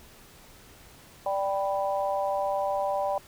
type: chord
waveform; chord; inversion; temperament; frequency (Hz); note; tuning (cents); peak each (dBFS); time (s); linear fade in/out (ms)
sine; G major; second; equal; 587.3 / 784 / 987.8; D5 / G5 / B5; 0 / 0 / 0; -28 / -29 / -33; 1.26-3.18; 2
effects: pink hiss -52 dBFS RMS until 3.27 s